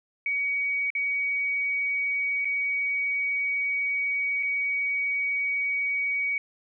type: tone with dropouts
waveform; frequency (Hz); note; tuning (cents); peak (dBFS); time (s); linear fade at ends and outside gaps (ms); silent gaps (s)
sine; 2256; C#7; +30; -24; 0.26-6.38; 2; 0.903-0.951 / 2.447-2.453 / 4.428-4.431
effects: none